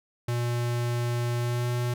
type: tone with pitch glide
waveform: square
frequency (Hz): 120 to 121.68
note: B2 to B2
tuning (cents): -49 to -25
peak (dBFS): -26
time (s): 0.28-1.94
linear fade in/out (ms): 5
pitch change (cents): +24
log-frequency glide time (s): 1.39-1.68
effects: none